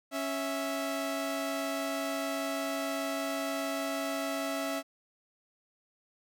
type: tone pair together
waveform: sawtooth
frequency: 276.5 / 658 Hz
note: C#4 / E5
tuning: -4 / -3 cents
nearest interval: octave + minor third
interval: 1501 cents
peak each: -31 / -30 dBFS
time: 0.11-4.83 s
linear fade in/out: 50 ms
effects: none